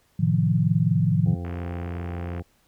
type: chord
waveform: sine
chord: F dominant seventh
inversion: first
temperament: equal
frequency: 110 / 130.81 / 155.56 / 174.61 Hz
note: A2 / C3 / Eb3 / F3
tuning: 0 / 0 / 0 / 0 cents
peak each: -24 / -26 / -22 / -23 dBFS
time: 0.19-1.35 s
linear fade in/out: 10 ms
type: harmonic tone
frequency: 87.2 Hz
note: F2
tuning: 2 cents flat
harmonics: 1 / 2 / 3 / 4 / 5 / 6 / 8 / 9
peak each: -30 / -36 / -40 / -42 / -44 / -46 / -48 / -49 dBFS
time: 1.25-2.43 s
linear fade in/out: 20 ms
type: click train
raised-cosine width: 0.5 ms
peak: -25 dBFS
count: 63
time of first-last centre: 1.45-2.395 s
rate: 65.6 Hz
effects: pink hiss -64 dBFS RMS until 2.67 s